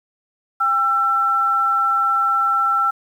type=tone pair together; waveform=sine; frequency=800.5 / 1342 Hz; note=G5 / E6; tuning=+36 / +31 cents; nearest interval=major sixth; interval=895 cents; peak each=-25 / -15 dBFS; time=0.6-2.91 s; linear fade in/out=10 ms; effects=8-bit